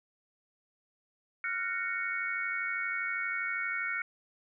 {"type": "chord", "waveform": "sine", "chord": "Gb major seventh", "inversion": "third", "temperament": "just", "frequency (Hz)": [1387.5, 1480, 1850, 2220], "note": ["F6", "Gb6", "Bb6", "Db7"], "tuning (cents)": [-12, 0, -14, 2], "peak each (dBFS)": [-37, -38, -39, -34], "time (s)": [1.44, 4.02], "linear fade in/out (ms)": 2, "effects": []}